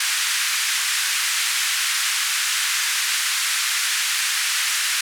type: band-pass noise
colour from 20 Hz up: pink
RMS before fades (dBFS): -22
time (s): 0-5.01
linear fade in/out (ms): 5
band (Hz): 1500 to 11000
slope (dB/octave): 24
effects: none